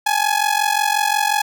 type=ring-modulated tone; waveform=sawtooth; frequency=840 Hz; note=G#5; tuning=19 cents sharp; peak=-9 dBFS; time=0.06-1.42 s; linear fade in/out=5 ms; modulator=22.8 Hz; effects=none